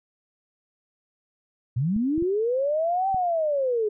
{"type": "linear two-way sweep", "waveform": "sine", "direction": "up then down", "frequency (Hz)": [110.8, 784, 410.7], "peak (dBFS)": -21, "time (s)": [1.76, 3.89], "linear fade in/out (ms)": 10, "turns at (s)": 3.09}
{"type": "clicks", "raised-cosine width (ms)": 5, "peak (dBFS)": -24, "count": 4, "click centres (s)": [1.964, 2.179, 2.224, 3.145]}
{"effects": []}